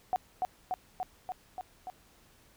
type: tone with echo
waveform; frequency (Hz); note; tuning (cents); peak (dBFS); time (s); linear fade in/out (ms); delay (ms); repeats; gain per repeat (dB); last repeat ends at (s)
sine; 740; F#5; 0; -25; 0.13-0.16; 0; 290; 6; -2; 1.9
effects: pink hiss -62 dBFS RMS until 2.56 s